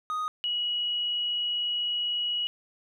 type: tone pair in turn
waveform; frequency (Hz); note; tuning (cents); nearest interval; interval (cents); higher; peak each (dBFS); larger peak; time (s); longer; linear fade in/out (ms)
triangle / sine; 1244.5 / 2914; D#6 / F#7; 0 / -27; octave + minor third; 1473; second; -26; neither; 0.1-0.28 / 0.44-2.47; second; 0
effects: none